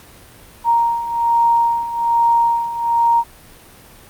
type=beating tone pair; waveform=sine; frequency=932.3 / 933.5 Hz; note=A#5 / A#5; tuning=0 / +2 cents; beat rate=1.2 Hz; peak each=-19 / -14 dBFS; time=0.64-3.24 s; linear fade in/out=50 ms; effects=pink hiss -43 dBFS RMS until 4.09 s + Opus 48 kbps